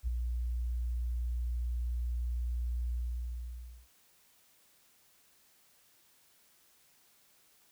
sine tone with ADSR envelope, 59.9 Hz, A#1, 48 cents sharp, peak -27 dBFS, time 0.03-3.88 s, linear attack 46 ms, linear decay 5 ms, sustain -4 dB, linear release 950 ms, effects white hiss -66 dBFS RMS until 7.71 s

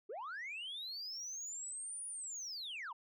sine linear two-way sweep, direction up then down, 360 to 9740 to 847 Hz, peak -40 dBFS, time 0.09-2.93 s, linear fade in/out 10 ms, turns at 2.07 s, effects tanh soft clip ceiling -40 dBFS

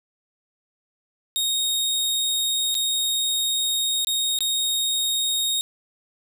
sawtooth tone with dropouts, 3729 Hz, A#7, in tune, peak -18 dBFS, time 1.36-5.61 s, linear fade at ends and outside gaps 0 ms, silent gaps 2.744-2.751 / 4.047-4.071 / 4.388-4.406 s, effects none

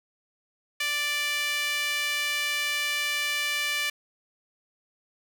sawtooth tone with high-pass filter, 587.3 Hz, D5, in tune, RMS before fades -28 dBFS, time 0.8-3.9 s, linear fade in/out 5 ms, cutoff 2200 Hz, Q 2.4, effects none

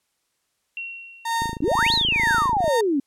sine tone with exponential decay, 2735 Hz, F7, 37 cents flat, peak -27 dBFS, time 0.77-1.79 s, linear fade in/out 1 ms, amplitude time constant 220 ms
35% pulse tone with tremolo, 919 Hz, A#5, 25 cents flat, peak -19 dBFS, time 1.25-2.81 s, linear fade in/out 5 ms, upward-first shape sine, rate 2.1 Hz, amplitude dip 100%
click train, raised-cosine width 3 ms, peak -18 dBFS, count 35, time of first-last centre 1.42-2.679 s, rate 27 Hz
sine exponential two-way sweep, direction up then down, 261.6 to 4400 to 261.6 Hz, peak -18 dBFS, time 1.62-3 s, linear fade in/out 5 ms, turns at 1.93 s
effects white hiss -72 dBFS RMS until 3.06 s + low-pass 11000 Hz 12 dB/octave

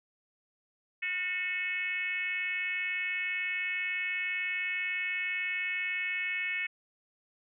sine tone with frequency modulation, 2199 Hz, C#7, 14 cents flat, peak -30 dBFS, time 1.02-6.67 s, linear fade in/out 10 ms, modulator 382 Hz, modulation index 1.1, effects none

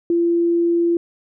sine tone, 341 Hz, F4, 41 cents flat, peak -14 dBFS, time 0.1-0.97 s, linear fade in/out 2 ms, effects none

